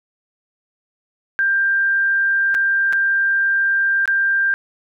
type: tone with dropouts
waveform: sine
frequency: 1587 Hz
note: G6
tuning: 21 cents sharp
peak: -14 dBFS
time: 1.39-4.54 s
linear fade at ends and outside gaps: 0 ms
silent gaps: 2.544-2.549 / 2.926-2.932 / 4.056-4.077 s
effects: none